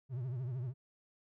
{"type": "tone with vibrato", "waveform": "triangle", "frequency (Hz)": 126, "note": "B2", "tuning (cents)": 35, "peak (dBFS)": -34, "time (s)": [0.09, 0.74], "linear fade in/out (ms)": 50, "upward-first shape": "triangle", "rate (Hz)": 13, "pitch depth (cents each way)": 160, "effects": []}